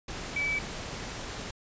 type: tone in noise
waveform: sine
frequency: 2300 Hz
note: D7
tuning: 37 cents flat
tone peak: -27 dBFS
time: 0.36-0.59 s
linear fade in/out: 5 ms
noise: pink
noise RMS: -38 dBFS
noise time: 0.08-1.51 s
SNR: +8 dB
effects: resampled to 16000 Hz

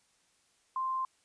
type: tone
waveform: sine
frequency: 1046.5 Hz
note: C6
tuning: in tune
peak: -30 dBFS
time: 0.76-1.05 s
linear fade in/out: 2 ms
effects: white hiss -70 dBFS RMS until 1.24 s + resampled to 22050 Hz

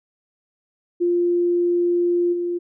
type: tone with level steps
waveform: sine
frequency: 349.2 Hz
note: F4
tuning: in tune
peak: -16 / -21 dBFS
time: 1-2.59 s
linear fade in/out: 20 ms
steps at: 2.32 s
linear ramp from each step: 20 ms
effects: none

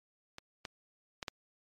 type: clicks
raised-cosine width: 0.2 ms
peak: -27 / -22 / -20 / -18 dBFS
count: 4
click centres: 0.384 / 0.652 / 1.228 / 1.282 s
effects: MP3 64 kbps

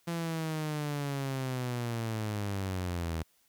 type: linear sweep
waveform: sawtooth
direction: down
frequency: 170.5 to 79.2 Hz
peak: -28 dBFS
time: 0.07-3.23 s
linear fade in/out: 10 ms
effects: white hiss -69 dBFS RMS until 3.48 s

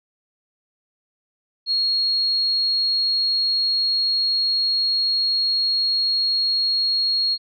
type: tone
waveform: sine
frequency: 4293 Hz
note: C8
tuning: 44 cents sharp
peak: -17 dBFS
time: 1.66-7.38 s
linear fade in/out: 50 ms
effects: MP3 64 kbps

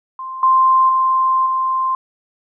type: tone with level steps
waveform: sine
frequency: 1046.5 Hz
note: C6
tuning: in tune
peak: -25 / -9 / -12 / -15 dBFS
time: 0.19-1.95 s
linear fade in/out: 2 ms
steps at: 0.43 / 0.89 / 1.46 s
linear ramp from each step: 2 ms
effects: none

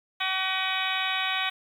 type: harmonic tone with a mistuned harmonic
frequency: 378.4 Hz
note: F#4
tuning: 39 cents sharp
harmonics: 2 / 3 / 4 / 5 / 6 / 7 / 8 / 9 / 10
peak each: -34 / -34 / -34 / -34 / -34 / -34 / -34 / -34 / -34 dBFS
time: 0.2-1.5 s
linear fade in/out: 10 ms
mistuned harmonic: 7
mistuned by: -91 cents
effects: 9-bit

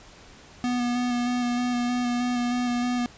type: tone with vibrato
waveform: square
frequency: 244.3 Hz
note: B3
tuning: 19 cents flat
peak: -24 dBFS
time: 0.64-3.06 s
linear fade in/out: 0 ms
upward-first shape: square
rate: 3.2 Hz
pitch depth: 14 cents each way
effects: pink hiss -49 dBFS RMS until 3.17 s + resampled to 16000 Hz

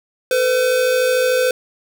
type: tone pair together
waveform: square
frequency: 453.5 / 507 Hz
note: A#4 / B4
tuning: -48 / +45 cents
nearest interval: major second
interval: 193 cents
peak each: -24 / -15 dBFS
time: 0.31-1.51 s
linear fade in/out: 2 ms
effects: none

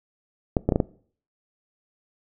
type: clicks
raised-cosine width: 2 ms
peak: -6 dBFS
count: 5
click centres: 0.568 / 0.69 / 0.722 / 0.759 / 0.802 s
effects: noise-tail reverb RT60 0.5 s tail -21 dB re dry

